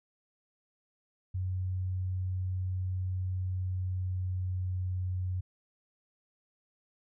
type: tone with pitch glide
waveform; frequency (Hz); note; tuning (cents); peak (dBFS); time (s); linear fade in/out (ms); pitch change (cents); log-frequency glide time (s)
sine; 92.5 to 91.75; F#2 to F#2; 0 to -14; -30; 1.34-5.41; 10; -14; 3.28-5.06
effects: none